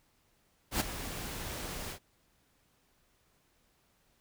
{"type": "noise with ADSR envelope", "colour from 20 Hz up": "pink", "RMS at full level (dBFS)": -28, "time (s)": [0.71, 1.99], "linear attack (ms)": 93, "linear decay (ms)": 16, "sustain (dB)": -12, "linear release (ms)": 83, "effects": ["pink hiss -71 dBFS RMS until 4.2 s"]}